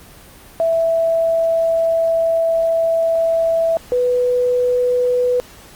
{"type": "tone pair in turn", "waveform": "sine", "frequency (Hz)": [659.3, 494.8], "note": ["E5", "B4"], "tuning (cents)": [0, 3], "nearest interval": "perfect fourth", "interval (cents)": 497, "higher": "first", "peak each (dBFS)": -13, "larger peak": "neither", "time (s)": [[0.6, 3.77], [3.92, 5.4]], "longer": "first", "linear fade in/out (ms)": 0, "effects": ["pink hiss -42 dBFS RMS until 5.75 s", "Opus 24 kbps"]}